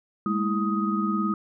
sine tone cluster, 204.7 / 223.8 / 325.4 / 1252 Hz, G#3 / A3 / E4 / D#6, -25 / +30 / -22 / +10 cents, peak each -25 / -32 / -30 / -28 dBFS, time 0.26-1.34 s, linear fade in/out 2 ms, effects none

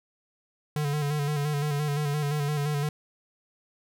square tone with vibrato, 146.83 Hz, D3, in tune, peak -26 dBFS, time 0.76-2.89 s, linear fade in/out 2 ms, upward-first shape square, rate 5.8 Hz, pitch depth 41 cents each way, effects none

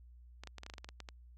clicks, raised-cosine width 0.2 ms, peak -29 dBFS, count 12, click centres 0.436 / 0.473 / 0.583 / 0.634 / 0.664 / 0.699 / 0.738 / 0.782 / 0.845 / 0.889 / 1.003 / 1.088 s, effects added 60 Hz sine -54 dBFS peak until 1.37 s + Opus 48 kbps

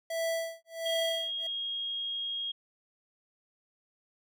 square tone with tremolo, 659.3 Hz, E5, in tune, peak -29 dBFS, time 0.1-1.47 s, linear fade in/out 5 ms, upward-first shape sine, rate 1.4 Hz, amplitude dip 100%
sine tone, 3264 Hz, G#7, 31 cents flat, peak -32 dBFS, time 0.85-2.52 s, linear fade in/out 10 ms
effects none

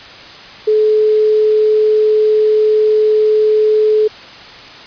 sine tone with quantisation, 429.5 Hz, A4, 42 cents flat, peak -8 dBFS, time 0.67-4.08 s, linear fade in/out 10 ms, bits 6, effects white hiss -34 dBFS RMS until 4.86 s + resampled to 11025 Hz

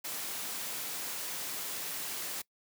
white noise, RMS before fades -38 dBFS, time 0.04-2.42 s, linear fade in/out 10 ms, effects noise-tail reverb RT60 0.1 s tail -22 dB re dry + high-pass 150 Hz 12 dB/octave

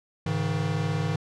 square chord, Ab suspended fourth, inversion none, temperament equal with one note detuned, 103.83 / 138.59 / 158.74 Hz, Ab2 / Db3 / Eb3, 0 / 0 / +35 cents, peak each -31 / -32 / -28 dBFS, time 0.26-1.16 s, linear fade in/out 5 ms, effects low-pass 6000 Hz 12 dB/octave

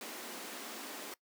pink high-pass noise, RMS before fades -45 dBFS, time 0.01-1.14 s, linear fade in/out 2 ms, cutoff 220 Hz, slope 48 dB/octave, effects noise-tail reverb RT60 0.1 s tail -20 dB re dry

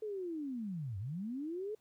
sine linear two-way sweep, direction down then up, 440 to 90.5 to 440 Hz, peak -37 dBFS, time 0.02-1.75 s, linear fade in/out 5 ms, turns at 0.98 s, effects pink hiss -75 dBFS RMS until 1.8 s + high-pass 60 Hz 12 dB/octave

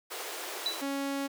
pink high-pass noise, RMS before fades -39 dBFS, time 0.1-0.83 s, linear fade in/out 20 ms, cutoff 340 Hz, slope 48 dB/octave
sine tone with exponential decay, 3951 Hz, B7, in tune, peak -25 dBFS, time 0.66-0.89 s, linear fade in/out 1 ms, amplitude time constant 48 ms
sawtooth tone, 277.2 Hz, C#4, in tune, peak -27 dBFS, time 0.81-1.28 s, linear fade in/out 20 ms
effects none

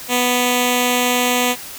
5% pulse tone with notch filter, 246.9 Hz, B3, in tune, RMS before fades -17 dBFS, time 0.08-1.56 s, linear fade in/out 50 ms, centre 1500 Hz, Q 1.3, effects white hiss -33 dBFS RMS until 1.78 s

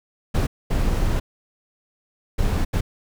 brown noise bursts at uneven times, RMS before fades -20 dBFS, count 4, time 0.34-0.47 / 0.7-1.2 / 2.38-2.65 / 2.73-2.81 s, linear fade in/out 10 ms, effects none

